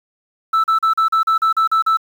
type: tone bursts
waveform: sine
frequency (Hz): 1318.5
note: E6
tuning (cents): 0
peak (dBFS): -9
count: 10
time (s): 0.53-1.972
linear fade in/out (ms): 10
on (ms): 110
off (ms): 38
effects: tanh soft clip ceiling -11 dBFS + 7-bit